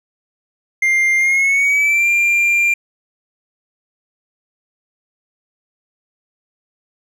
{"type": "tone with pitch glide", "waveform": "triangle", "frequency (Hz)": [2100, 2385], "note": ["C7", "D7"], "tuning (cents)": [6, 26], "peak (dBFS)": -10, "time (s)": [0.82, 2.74], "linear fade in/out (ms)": 5, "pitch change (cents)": 220, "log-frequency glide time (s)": [1.17, 2.09], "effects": []}